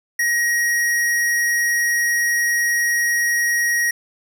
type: tone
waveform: square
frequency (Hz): 1891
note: A#6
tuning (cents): +24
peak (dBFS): -17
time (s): 0.19-3.91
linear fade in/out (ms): 5
effects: none